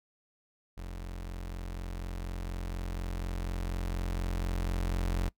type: tone with level ramp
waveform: 35% pulse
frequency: 44.13 Hz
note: F1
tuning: 19 cents sharp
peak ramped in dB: -37 to -26 dBFS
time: 0.77-5.29 s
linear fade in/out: 10 ms
effects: noise-tail reverb RT60 0.1 s tail -22 dB re dry